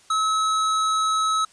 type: tone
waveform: square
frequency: 1290 Hz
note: E6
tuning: 38 cents flat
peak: -20 dBFS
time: 0.1-1.45 s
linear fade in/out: 5 ms
effects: white hiss -54 dBFS RMS until 1.52 s + resampled to 22050 Hz